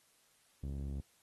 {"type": "tone with low-pass filter", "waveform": "sawtooth", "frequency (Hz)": 69.3, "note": "C#2", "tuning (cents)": 0, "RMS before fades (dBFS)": -40, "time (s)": [0.63, 1.01], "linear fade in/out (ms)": 5, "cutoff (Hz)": 250, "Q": 0.8, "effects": ["white hiss -70 dBFS RMS until 1.22 s", "AAC 32 kbps"]}